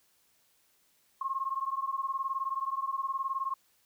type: beating tone pair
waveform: sine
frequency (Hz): 1070 / 1089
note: C6 / C#6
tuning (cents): +38 / -31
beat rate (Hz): 19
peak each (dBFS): -33 / -34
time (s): 1.21-3.54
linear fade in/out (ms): 5
effects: white hiss -69 dBFS RMS until 3.85 s